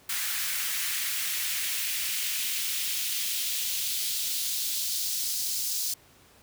white noise with high-pass filter sweep, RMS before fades -30 dBFS, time 0.09-5.94 s, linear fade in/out 5 ms, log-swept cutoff 1600 to 5000 Hz, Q 1.5, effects pink hiss -57 dBFS RMS until 6.42 s + high-pass 60 Hz 12 dB/octave

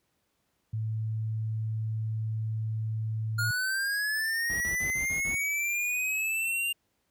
sine tone, 110 Hz, A2, in tune, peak -28 dBFS, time 0.73-3.51 s, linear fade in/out 5 ms
square linear sweep, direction up, 1411 to 2802 Hz, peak -28 dBFS, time 3.38-6.73 s, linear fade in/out 10 ms
brown noise bursts, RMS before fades -37 dBFS, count 6, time 4.5-5.35 s, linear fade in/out 0 ms, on 100 ms, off 50 ms
effects pink hiss -75 dBFS RMS until 7.1 s + high-pass 60 Hz 12 dB/octave

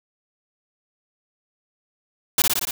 white noise with echo, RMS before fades -17 dBFS, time 2.38-2.42 s, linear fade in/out 2 ms, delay 58 ms, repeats 5, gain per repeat -2 dB, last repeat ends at 2.71 s, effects none

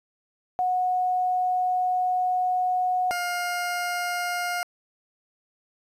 sine / 20% pulse tone pair in turn, 732 / 708.3 Hz, F#5 / F5, -19 / +24 cents, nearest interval minor second, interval 57 cents, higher first, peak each -21 dBFS, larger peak neither, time 0.59-3.11 / 3.11-4.63 s, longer first, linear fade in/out 0 ms, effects resampled to 32000 Hz + 10-bit

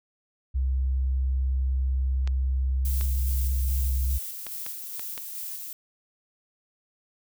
sine tone, 65.41 Hz, C2, in tune, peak -22 dBFS, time 0.54-4.19 s, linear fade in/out 20 ms
clicks, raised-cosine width 0.2 ms, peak -20 dBFS, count 6, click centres 2.275 / 3.011 / 4.467 / 4.664 / 4.995 / 5.178 s
violet noise with tremolo, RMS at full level -35 dBFS, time 2.85-5.73 s, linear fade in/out 2 ms, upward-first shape square, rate 2.4 Hz, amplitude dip 25%
effects none

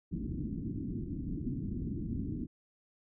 white low-pass noise, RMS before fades -37 dBFS, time 0.11-2.47 s, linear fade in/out 20 ms, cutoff 310 Hz, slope 48 dB/octave, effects none

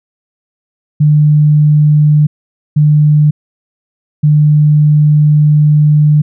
sine tone bursts at uneven times, 150 Hz, D3, 37 cents sharp, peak -4 dBFS, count 3, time 1-2.27 / 2.76-3.31 / 4.23-6.22 s, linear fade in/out 10 ms, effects none

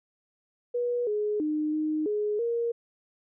sine tone with pitch steps, 484.6 / 419.8 / 304.8 / 308.5 / 419 / 468.4 Hz, B4 / G#4 / D#4 / D#4 / G#4 / A#4, -33 / +19 / -36 / -15 / +15 / +8 cents, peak -25 dBFS, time 0.74-2.72 s, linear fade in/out 10 ms, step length 330 ms, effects none

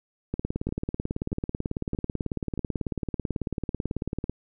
two click trains, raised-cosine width 3 ms, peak -20 / -15 dBFS, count 4 / 73, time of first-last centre 0.69-2.577 / 0.34-4.296 s, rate 1.59 / 18.2 Hz, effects none

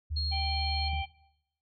sine tone with pitch glide, 76.6 to 76.03 Hz, D#2 to D#2, -27 to -39 cents, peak -30 dBFS, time 0.1-1.03 s, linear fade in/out 20 ms, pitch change -12 cents, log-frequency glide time 0.31-0.57 s
sine tone, 4262 Hz, C8, 31 cents sharp, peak -31 dBFS, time 0.16-0.89 s, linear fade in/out 10 ms
harmonic tone, 784 Hz, G5, in tune, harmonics 1 / 3 / 4, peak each -35 / -40 / -41 dBFS, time 0.31-1.06 s, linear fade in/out 20 ms
sine tone with exponential decay, 147.8 Hz, D3, 11 cents sharp, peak -37 dBFS, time 0.93-1.06 s, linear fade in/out 2 ms, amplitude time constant 28 ms
effects noise-tail reverb RT60 0.8 s tail -19 dB re dry

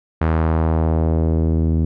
sawtooth tone with low-pass filter sweep, 80.5 Hz, E2, 41 cents flat, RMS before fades -17 dBFS, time 0.21-1.85 s, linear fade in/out 5 ms, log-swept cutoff 1600 to 260 Hz, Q 1.2, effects none

